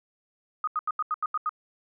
sine tone bursts, 1244.5 Hz, D#6, in tune, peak -24 dBFS, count 8, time 0.64-1.493 s, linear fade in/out 2 ms, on 34 ms, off 83 ms, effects none

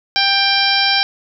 harmonic tone with a mistuned harmonic, 790 Hz, G5, 13 cents sharp, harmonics 1 / 2 / 3 / 4 / 5 / 6 / 7, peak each -20 / -20 / -20 / -20 / -20 / -20 / -20 dBFS, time 0.16-1.03 s, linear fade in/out 0 ms, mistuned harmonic 7, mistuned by -50 cents, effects none

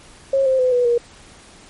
sine tone with pitch steps, 542 / 524.4 / 507.5 / 491 / 475.1 Hz, C#5 / C5 / B4 / B4 / A#4, -39 / +4 / +47 / -10 / +33 cents, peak -13 dBFS, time 0.33-0.98 s, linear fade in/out 5 ms, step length 130 ms, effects pink hiss -45 dBFS RMS until 1.69 s + MP3 48 kbps

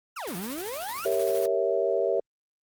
35% pulse exponential two-way sweep, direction down then up, 1507 to 164.81 to 1478 Hz, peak -31 dBFS, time 0.16-1.06 s, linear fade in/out 10 ms, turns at 0.36 s
white noise with tremolo, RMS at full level -38 dBFS, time 0.27-1.46 s, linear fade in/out 5 ms, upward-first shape square, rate 13 Hz, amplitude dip 35%
sine chord, G diminished seventh, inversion none, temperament equal, 392 / 466.2 / 554.4 / 659.3 Hz, G4 / Bb4 / Db5 / Fb5, 0 / 0 / 0 / 0 cents, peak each -28 dBFS, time 1.05-2.2 s, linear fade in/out 5 ms
effects Opus 32 kbps

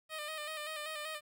10% pulse tone with vibrato, 613 Hz, D#5, 26 cents flat, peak -31 dBFS, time 0.09-1.21 s, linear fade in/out 50 ms, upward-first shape square, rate 5.2 Hz, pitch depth 40 cents each way, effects 12-bit

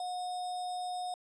sine tone with sample-and-hold, 724 Hz, F#5, 38 cents flat, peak -34 dBFS, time 0-1.14 s, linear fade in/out 2 ms, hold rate 4410 Hz, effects resampled to 22050 Hz

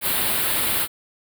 white band-stop noise, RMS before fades -22 dBFS, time 0.01-0.88 s, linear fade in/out 50 ms, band 4400 to 8700 Hz, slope 48 dB/octave, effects none

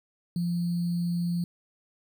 sine tone with sample-and-hold, 173.1 Hz, F3, 15 cents flat, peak -25 dBFS, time 0.36-1.44 s, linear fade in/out 2 ms, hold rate 4410 Hz, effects none

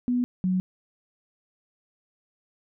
sine tone pair in turn, 246.2 / 184.87 Hz, B3 / F#3, -5 / -1 cents, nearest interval perfect fourth, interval 496 cents, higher first, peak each -21 / -21 dBFS, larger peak neither, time 0.08-0.24 / 0.44-0.6 s, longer neither, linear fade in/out 0 ms, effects none

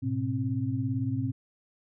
sine tone cluster, 107.5 / 125.4 / 265.2 Hz, A2 / B2 / C4, -40 / +27 / +23 cents, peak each -31 dBFS, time 0.02-1.32 s, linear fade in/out 20 ms, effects none

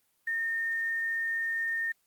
sine tone with quantisation, 1826 Hz, A#6, 36 cents flat, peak -28 dBFS, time 0.27-1.92 s, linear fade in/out 5 ms, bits 9, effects white hiss -72 dBFS RMS until 2.06 s + Opus 24 kbps

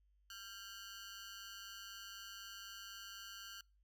15% pulse ring-modulated tone, 1480 Hz, F#6, in tune, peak -40 dBFS, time 0.3-3.61 s, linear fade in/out 2 ms, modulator 102 Hz, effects noise-tail reverb RT60 0.3 s tail -25 dB re dry + added 50 Hz sine -70 dBFS peak until 3.83 s

